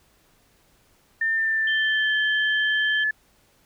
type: tone with pitch glide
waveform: sine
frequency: 1800 to 1724.7 Hz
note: A6 to A6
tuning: +39 to -35 cents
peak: -20 dBFS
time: 1.21-3.11 s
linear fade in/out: 5 ms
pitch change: -74 cents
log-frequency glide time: 1.33-2.17 s
type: tone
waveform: sine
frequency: 3136 Hz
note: G7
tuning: in tune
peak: -27 dBFS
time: 1.67-3.04 s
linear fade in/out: 5 ms
effects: pink hiss -61 dBFS RMS until 3.65 s